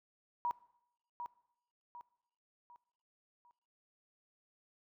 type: tone with echo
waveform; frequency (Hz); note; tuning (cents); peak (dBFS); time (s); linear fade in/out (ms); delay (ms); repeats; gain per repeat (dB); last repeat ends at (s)
sine; 960; B5; -49; -31; 0.45-0.51; 0; 750; 4; -8; 3.51
effects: noise-tail reverb RT60 0.8 s tail -20 dB re dry